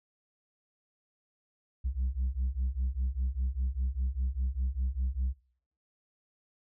sine beating tone pair, 61.8 / 66.8 Hz, B1 / C2, +2 / +36 cents, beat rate 5 Hz, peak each -30 dBFS, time 1.84-5.34 s, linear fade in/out 20 ms, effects noise-tail reverb RT60 0.6 s tail -21 dB re dry + tanh soft clip ceiling -25 dBFS

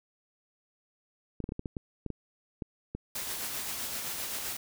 clicks, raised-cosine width 3 ms, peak -22 dBFS, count 11, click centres 1.403 / 1.441 / 1.491 / 1.521 / 1.594 / 1.658 / 1.768 / 2.063 / 2.103 / 2.622 / 2.95 s
white noise with tremolo, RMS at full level -35 dBFS, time 3.15-4.57 s, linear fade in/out 5 ms, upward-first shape sine, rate 7.7 Hz, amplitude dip 30%
effects none

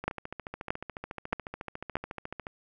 two click trains, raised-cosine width 0.5 ms, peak -12 / -22 dBFS, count 4 / 35, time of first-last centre 0.08-1.955 / 0.04-2.469 s, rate 1.6 / 14 Hz, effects none

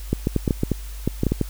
clicks, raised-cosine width 3 ms, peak -6 dBFS, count 12, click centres 0.13 / 0.271 / 0.363 / 0.478 / 0.508 / 0.634 / 0.717 / 1.076 / 1.234 / 1.267 / 1.32 / 1.413 s, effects added 50 Hz sine -31 dBFS peak until 1.49 s + white hiss -44 dBFS RMS until 1.49 s

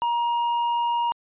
sine tone with tanh clipping, 946 Hz, A#5, 25 cents sharp, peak -22 dBFS, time 0.02-1.12 s, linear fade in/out 0 ms, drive 6 dB, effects resampled to 8000 Hz

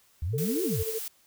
sine exponential two-way sweep, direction up then down, 73.42 to 396.9 to 73.42 Hz, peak -27 dBFS, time 0.22-0.83 s, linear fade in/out 5 ms, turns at 0.63 s
sine tone with tremolo, 444.1 Hz, A4, 16 cents sharp, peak -28 dBFS, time 0.33-0.99 s, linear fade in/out 10 ms, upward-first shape sine, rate 13 Hz, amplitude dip 70%
blue noise, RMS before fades -36 dBFS, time 0.38-1.08 s, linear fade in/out 2 ms
effects white hiss -63 dBFS RMS until 1.26 s

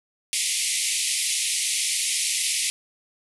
white band-pass noise, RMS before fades -25 dBFS, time 0.33-2.7 s, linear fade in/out 0 ms, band 2000 to 11000 Hz, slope 96 dB/octave, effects none

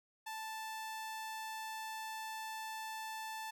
sawtooth tone, 880 Hz, A5, in tune, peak -38 dBFS, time 0.26-3.51 s, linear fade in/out 10 ms, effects none

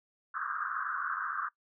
pink band-pass noise, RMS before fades -35 dBFS, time 0.34-1.49 s, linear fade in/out 10 ms, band 1100 to 1600 Hz, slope 96 dB/octave, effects noise-tail reverb RT60 0.1 s tail -20 dB re dry

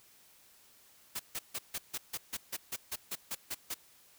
white noise bursts, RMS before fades -37 dBFS, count 14, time 1.15-3.744 s, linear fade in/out 10 ms, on 46 ms, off 150 ms, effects white hiss -62 dBFS RMS until 4.18 s

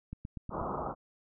click train, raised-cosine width 5 ms, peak -27 dBFS, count 5, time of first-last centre 0.13-0.615 s, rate 8.25 Hz
white low-pass noise, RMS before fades -36 dBFS, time 0.5-0.95 s, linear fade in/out 50 ms, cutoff 1300 Hz, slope 96 dB/octave
effects none

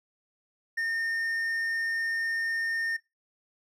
triangle tone, 1824 Hz, A#6, 38 cents flat, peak -25 dBFS, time 0.77-2.97 s, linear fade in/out 10 ms, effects noise-tail reverb RT60 0.2 s tail -19 dB re dry

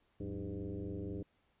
sine tone with frequency modulation, 110 Hz, A2, in tune, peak -38 dBFS, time 0.2-1.23 s, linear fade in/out 5 ms, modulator 98 Hz, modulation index 3.5, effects pink hiss -75 dBFS RMS until 1.6 s + resampled to 8000 Hz

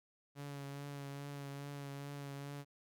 sawtooth tone with vibrato, 141.3 Hz, C#3, 34 cents sharp, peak -40 dBFS, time 0.35-2.65 s, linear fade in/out 50 ms, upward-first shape triangle, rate 2.4 Hz, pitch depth 26 cents each way, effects none

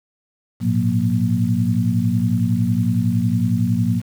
sine tone cluster, 107.4 / 118.3 / 180.1 / 234.9 Hz, A2 / A#2 / F#3 / A#3, -41 / +26 / -46 / +13 cents, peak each -21 dBFS, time 0.6-4.02 s, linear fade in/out 50 ms, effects 7-bit

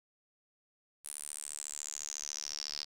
sawtooth tone with band-pass filter sweep, 74 Hz, D2, 14 cents sharp, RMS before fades -42 dBFS, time 1.04-2.85 s, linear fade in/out 20 ms, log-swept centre 10000 to 4900 Hz, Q 8.5, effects none

